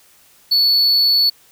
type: tone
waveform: triangle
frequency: 4435 Hz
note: C#8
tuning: in tune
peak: -10 dBFS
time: 0.51-1.3 s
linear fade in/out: 10 ms
effects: white hiss -51 dBFS RMS until 1.51 s